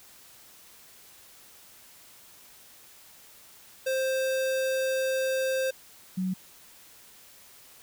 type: tone pair in turn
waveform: square / sine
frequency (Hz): 526 / 185.97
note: C5 / F#3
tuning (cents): +9 / +9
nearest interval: octave + tritone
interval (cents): 1800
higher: first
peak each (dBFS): -26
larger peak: neither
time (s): 3.86-5.71 / 6.17-6.34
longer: first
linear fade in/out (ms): 10
effects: white hiss -53 dBFS RMS until 7.82 s